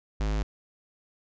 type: tone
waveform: square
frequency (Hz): 52.3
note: G#1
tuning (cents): +13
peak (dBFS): -26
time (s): 0.2-0.43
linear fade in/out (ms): 5
effects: resampled to 16000 Hz